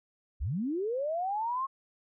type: linear sweep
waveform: sine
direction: up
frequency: 46.25 to 1094 Hz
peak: -29 dBFS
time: 0.4-1.67 s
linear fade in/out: 20 ms
effects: none